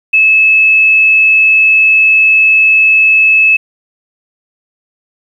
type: tone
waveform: sine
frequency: 2600 Hz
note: E7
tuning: 24 cents flat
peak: -4 dBFS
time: 0.13-3.57 s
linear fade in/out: 10 ms
effects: 7-bit